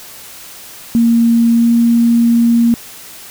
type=tone with pitch glide; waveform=sine; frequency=232.2 to 233.8 Hz; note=A#3 to A#3; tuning=-7 to +5 cents; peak=-7 dBFS; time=0.95-2.74 s; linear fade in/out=0 ms; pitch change=+12 cents; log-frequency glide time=1.54-1.68 s; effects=white hiss -34 dBFS RMS until 3.3 s